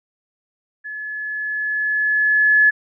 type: tone with level ramp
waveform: sine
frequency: 1711 Hz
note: A6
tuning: 49 cents flat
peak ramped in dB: -28 to -9 dBFS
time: 0.84-2.71 s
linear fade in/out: 20 ms
effects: none